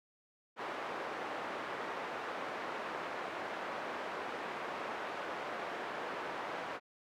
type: band-pass noise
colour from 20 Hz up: pink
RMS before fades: -41 dBFS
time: 0.56-6.8 s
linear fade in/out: 50 ms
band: 480 to 1700 Hz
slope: 12 dB/octave
effects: none